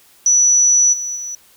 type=tone with level steps; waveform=sine; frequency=5920 Hz; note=F#8; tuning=in tune; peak=-9 / -21 / -24 dBFS; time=0.26-1.35 s; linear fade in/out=2 ms; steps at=0.92 / 1.15 s; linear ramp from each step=20 ms; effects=white hiss -50 dBFS RMS until 1.56 s